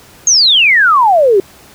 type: exponential sweep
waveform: sine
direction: down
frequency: 6645 to 370 Hz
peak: -5 dBFS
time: 0.27-1.4 s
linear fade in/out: 2 ms
effects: pink hiss -40 dBFS RMS until 1.74 s + high-pass 60 Hz 12 dB/octave